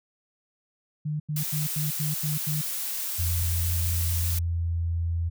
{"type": "tone bursts", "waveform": "sine", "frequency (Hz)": 151.1, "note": "D3", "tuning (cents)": 50, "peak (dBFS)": -26, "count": 7, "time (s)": [1.05, 2.616], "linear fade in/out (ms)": 10, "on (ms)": 150, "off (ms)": 86}
{"type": "noise", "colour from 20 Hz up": "blue", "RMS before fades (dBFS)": -31, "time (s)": [1.36, 4.39], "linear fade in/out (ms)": 5}
{"type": "tone with pitch glide", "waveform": "sine", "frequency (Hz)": [85.4, 84.13], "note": ["F2", "E2"], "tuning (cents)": [-38, 36], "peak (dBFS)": -24, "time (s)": [3.18, 5.3], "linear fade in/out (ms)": 20, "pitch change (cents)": -26, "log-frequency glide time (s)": [3.87, 4.79]}
{"effects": []}